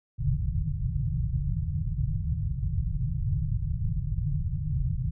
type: low-pass noise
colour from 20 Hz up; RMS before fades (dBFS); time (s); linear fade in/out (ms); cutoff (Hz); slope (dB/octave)
white; -28; 0.18-5.11; 10; 160; 96
effects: none